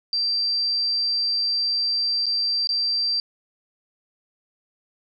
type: tone with dropouts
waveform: sine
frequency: 4699 Hz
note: D8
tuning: in tune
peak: -20 dBFS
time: 0.13-3.2 s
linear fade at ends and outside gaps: 1 ms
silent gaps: 2.258-2.265 / 2.672-2.691 s
effects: none